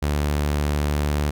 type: tone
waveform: sawtooth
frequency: 73.5 Hz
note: D2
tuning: 2 cents sharp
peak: -16 dBFS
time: 0.02-1.31 s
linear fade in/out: 10 ms
effects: none